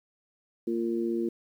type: harmonic tone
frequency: 115.4 Hz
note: A#2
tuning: 17 cents flat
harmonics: 2 / 3 / 4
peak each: -31 / -28 / -38 dBFS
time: 0.67-1.29 s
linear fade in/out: 5 ms
effects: 10-bit